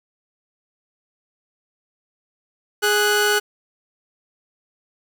sawtooth tone pair together, 415.3 / 1480 Hz, G#4 / F#6, 0 / 0 cents, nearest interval octave + minor seventh, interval 2200 cents, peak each -15 dBFS, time 2.82-3.4 s, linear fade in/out 20 ms, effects 8-bit

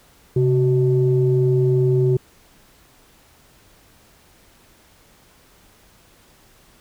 sine tone pair together, 132.55 / 374.9 Hz, C3 / F#4, +23 / +23 cents, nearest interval octave + tritone, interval 1800 cents, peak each -15 / -17 dBFS, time 0.36-2.17 s, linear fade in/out 5 ms, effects tanh soft clip ceiling -7 dBFS + pink hiss -53 dBFS RMS until 6.8 s

